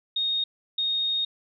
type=tone pair in turn; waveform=sine; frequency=3714 / 3714 Hz; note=A#7 / A#7; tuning=-7 / -7 cents; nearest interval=unison; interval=0 cents; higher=neither; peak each=-23 dBFS; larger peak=neither; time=0.16-0.44 / 0.78-1.25 s; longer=second; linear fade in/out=5 ms; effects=none